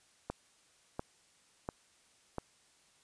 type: click train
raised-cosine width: 1 ms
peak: -22 dBFS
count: 4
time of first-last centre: 0.3-2.383 s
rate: 1.44 Hz
effects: white hiss -67 dBFS RMS until 3.03 s + resampled to 22050 Hz